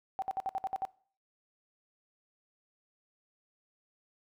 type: tone bursts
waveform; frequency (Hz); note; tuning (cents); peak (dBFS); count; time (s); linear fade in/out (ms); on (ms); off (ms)
sine; 770; G5; -31; -30; 8; 0.19-0.851; 0; 31; 59
effects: noise-tail reverb RT60 0.5 s tail -22 dB re dry